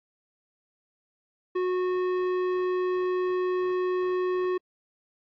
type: tone with tanh clipping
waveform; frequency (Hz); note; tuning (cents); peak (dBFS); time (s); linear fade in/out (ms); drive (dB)
sine; 365.6; F#4; -21; -26; 1.55-4.58; 10; 13
effects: AAC 64 kbps